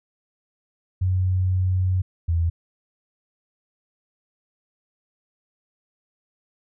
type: tone pair in turn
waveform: sine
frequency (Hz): 92.5 / 83.75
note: F#2 / E2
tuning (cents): 0 / +28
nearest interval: major second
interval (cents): 172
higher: first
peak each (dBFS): -18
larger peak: neither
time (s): 1.01-2.02 / 2.28-2.5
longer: first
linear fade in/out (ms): 10
effects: none